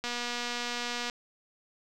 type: click train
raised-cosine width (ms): 0.2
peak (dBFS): -17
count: 256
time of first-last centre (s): 0.04-1.098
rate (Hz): 241
effects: none